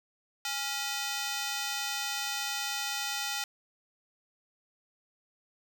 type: ring-modulated tone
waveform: 10% pulse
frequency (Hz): 1108.7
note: C#6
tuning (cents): 0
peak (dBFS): -20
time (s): 0.45-3.44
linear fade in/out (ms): 2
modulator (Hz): 285
effects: none